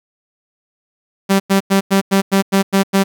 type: tone bursts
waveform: sawtooth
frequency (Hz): 195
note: G3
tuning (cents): -9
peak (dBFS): -6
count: 9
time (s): 1.29-3.04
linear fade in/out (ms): 20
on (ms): 110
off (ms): 95
effects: 8-bit